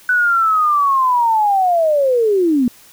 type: linear sweep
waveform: sine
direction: down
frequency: 1499 to 233.2 Hz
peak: -11 dBFS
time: 0.09-2.68 s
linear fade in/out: 2 ms
effects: white hiss -45 dBFS RMS until 2.92 s